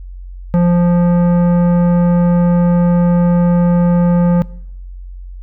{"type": "tone with tanh clipping", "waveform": "triangle", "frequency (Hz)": 174.61, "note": "F3", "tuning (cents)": 0, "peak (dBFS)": -10, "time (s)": [0.54, 4.42], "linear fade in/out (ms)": 0, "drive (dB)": 17, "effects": ["noise-tail reverb RT60 0.7 s tail -22 dB re dry", "added 45 Hz sine -27 dBFS peak until 5.42 s"]}